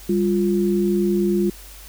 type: tone pair together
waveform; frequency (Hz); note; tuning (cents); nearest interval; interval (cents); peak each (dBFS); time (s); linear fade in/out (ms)
sine; 198.8 / 350.3; G3 / F4; +25 / +5; minor seventh; 980; -19 / -19; 0.09-1.5; 5
effects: added 49 Hz sine -41 dBFS peak until 1.88 s + white hiss -43 dBFS RMS until 1.88 s